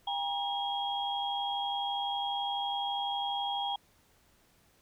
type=tone cluster; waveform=sine; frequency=801 / 953 / 3275 Hz; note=G5 / A#5 / G#7; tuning=+37 / +38 / -25 cents; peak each=-33 / -39 / -35 dBFS; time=0.07-3.76 s; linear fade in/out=5 ms; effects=pink hiss -66 dBFS RMS until 4.81 s